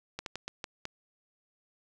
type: slowing click train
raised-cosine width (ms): 0.2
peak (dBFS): -19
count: 6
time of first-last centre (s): 0.19-0.854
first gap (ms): 72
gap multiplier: 1.31
effects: none